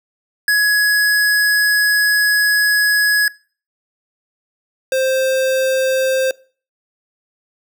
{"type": "tone pair in turn", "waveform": "square", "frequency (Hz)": [1678, 525.2], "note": ["G#6", "C5"], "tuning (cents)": [17, 6], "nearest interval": "octave + minor sixth", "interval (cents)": 2011, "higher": "first", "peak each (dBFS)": [-12, -15], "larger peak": "first", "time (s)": [[0.48, 3.28], [4.92, 6.31]], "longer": "first", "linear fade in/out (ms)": 2, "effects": ["noise-tail reverb RT60 0.4 s tail -22 dB re dry"]}